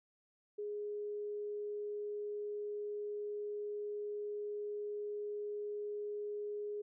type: tone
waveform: sine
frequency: 415.3 Hz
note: G#4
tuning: in tune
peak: -38 dBFS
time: 0.58-6.82 s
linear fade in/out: 10 ms
effects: none